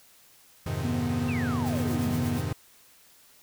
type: chord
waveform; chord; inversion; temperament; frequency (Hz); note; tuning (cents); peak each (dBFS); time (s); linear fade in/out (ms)
45% pulse; F minor seventh; none; equal with one note detuned; 88.27 / 103.83 / 130.81 / 155.56; F2 / Ab2 / C3 / Eb3; +19 / 0 / 0 / 0; -34; 0.66-2.53; 5
type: tone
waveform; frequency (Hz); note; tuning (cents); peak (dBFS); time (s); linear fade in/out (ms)
triangle; 243; B3; -28; -26; 0.84-2.39; 10
type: exponential sweep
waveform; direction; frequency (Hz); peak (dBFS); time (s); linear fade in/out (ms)
sine; down; 2794 to 104.8; -35; 1.28-2.29; 10
type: noise with tremolo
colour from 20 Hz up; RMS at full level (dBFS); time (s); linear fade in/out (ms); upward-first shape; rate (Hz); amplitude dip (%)
white; -42; 1.65-2.43; 20; triangle; 8.5; 75
effects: white hiss -57 dBFS RMS until 3.42 s